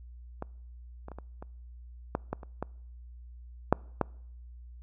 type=clicks; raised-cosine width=1 ms; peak=-21 / -28 / -29 / -28 / -28 / -14 / -17 / -30 / -18 / -6 / -11 dBFS; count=11; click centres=0.424 / 1.084 / 1.117 / 1.186 / 1.425 / 2.151 / 2.33 / 2.432 / 2.626 / 3.726 / 4.013 s; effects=noise-tail reverb RT60 0.7 s tail -26 dB re dry + added 60 Hz sine -45 dBFS peak until 4.82 s